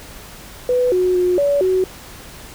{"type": "tone with pitch steps", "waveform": "sine", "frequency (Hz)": [496.9, 365.4, 360, 570, 373], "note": ["B4", "F#4", "F#4", "C#5", "F#4"], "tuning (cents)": [11, -22, -47, 48, 14], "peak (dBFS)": -13, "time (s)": [0.69, 1.84], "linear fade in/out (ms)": 2, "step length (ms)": 230, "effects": ["added 50 Hz sine -46 dBFS peak until 2.54 s", "pink hiss -38 dBFS RMS until 2.54 s"]}